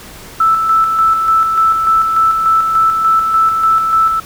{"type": "tone with tremolo", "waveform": "sine", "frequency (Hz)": 1318.5, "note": "E6", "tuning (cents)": 0, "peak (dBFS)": -7, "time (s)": [0.4, 4.2], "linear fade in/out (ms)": 5, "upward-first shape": "square", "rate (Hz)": 3.4, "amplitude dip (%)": 40, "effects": ["pink hiss -34 dBFS RMS until 4.25 s"]}